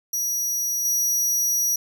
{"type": "tone with level steps", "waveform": "sawtooth", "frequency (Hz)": 5790, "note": "F#8", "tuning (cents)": -38, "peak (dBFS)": [-20, -17], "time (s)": [0.13, 1.76], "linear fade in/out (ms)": 5, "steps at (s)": 0.85, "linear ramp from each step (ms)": 2, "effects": []}